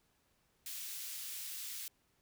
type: high-pass noise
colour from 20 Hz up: white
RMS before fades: -44 dBFS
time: 0.66-1.88 s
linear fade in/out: 2 ms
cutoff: 2500 Hz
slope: 12 dB/octave
effects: pink hiss -75 dBFS RMS until 2.21 s